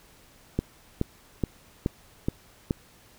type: click train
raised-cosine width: 3 ms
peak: -11 dBFS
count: 6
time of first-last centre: 0.59-2.709 s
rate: 2.36 Hz
effects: pink hiss -56 dBFS RMS until 3.18 s